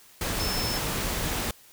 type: tone in noise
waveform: sine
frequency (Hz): 5274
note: E8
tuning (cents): 0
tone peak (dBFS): -31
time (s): 0.4-0.78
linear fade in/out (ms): 2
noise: pink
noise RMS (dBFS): -29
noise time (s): 0.21-1.51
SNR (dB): -5
effects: white hiss -54 dBFS RMS until 1.72 s